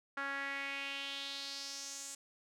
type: tone with band-pass filter sweep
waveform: sawtooth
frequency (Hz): 277.2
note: C#4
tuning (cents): 0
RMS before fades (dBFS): -42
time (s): 0.17-2.15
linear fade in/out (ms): 5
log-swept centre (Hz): 1500 to 7700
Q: 3.4
effects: none